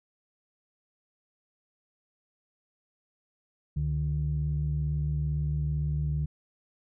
sine tone pair together, 71.2 / 148.92 Hz, C#2 / D3, +47 / +24 cents, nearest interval octave + minor second, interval 1277 cents, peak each -29 / -27 dBFS, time 3.76-6.26 s, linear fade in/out 10 ms, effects tanh soft clip ceiling -20 dBFS

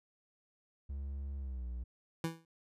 triangle tone with pitch glide, 69.3 to 60.68 Hz, C#2 to B1, 0 to -30 cents, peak -36 dBFS, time 0.89-1.84 s, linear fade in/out 10 ms, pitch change -230 cents, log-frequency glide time 1.37-1.66 s
25% pulse tone with exponential decay, 164.2 Hz, E3, 6 cents flat, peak -27 dBFS, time 2.24-2.45 s, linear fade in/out 2 ms, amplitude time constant 44 ms
effects resampled to 32000 Hz

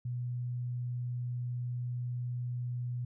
sine tone, 122.7 Hz, B2, 11 cents flat, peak -33 dBFS, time 0.05-3.05 s, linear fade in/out 5 ms, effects none

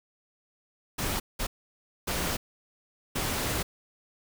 pink noise bursts at uneven times, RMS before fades -30 dBFS, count 4, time 0.98-1.2 / 1.39-1.47 / 2.07-2.37 / 3.15-3.63 s, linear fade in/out 10 ms, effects none

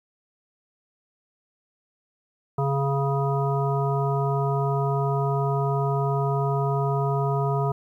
harmonic tone, 138.59 Hz, C#3, in tune, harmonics 1 / 3 / 5 / 7 / 9, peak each -23 / -28 / -30 / -31 / -33 dBFS, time 2.58-7.72 s, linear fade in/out 5 ms, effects 10-bit

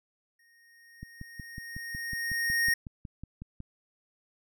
square tone with exponential growth, 1858 Hz, A#6, 6 cents flat, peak -23 dBFS, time 0.39-2.74 s, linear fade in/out 5 ms, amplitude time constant 510 ms
click train, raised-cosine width 5 ms, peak -28 dBFS, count 15, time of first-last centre 1.03-3.604 s, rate 5.44 Hz
effects none

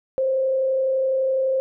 sine tone with frequency modulation, 528 Hz, C5, 16 cents sharp, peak -18 dBFS, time 0.18-1.6 s, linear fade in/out 0 ms, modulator 31.9 Hz, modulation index 0.24, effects none

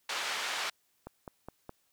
pink band-pass noise, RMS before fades -35 dBFS, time 0.09-0.7 s, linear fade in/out 5 ms, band 1000 to 5300 Hz, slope 12 dB/octave
click train, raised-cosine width 1 ms, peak -28 dBFS, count 4, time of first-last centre 1.07-1.694 s, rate 4.81 Hz
effects white hiss -73 dBFS RMS until 1.92 s

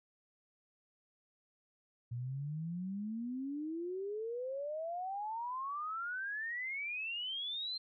sine exponential sweep, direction up, 116.54 to 4186 Hz, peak -37 dBFS, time 2.11-7.78 s, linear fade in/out 10 ms, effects none

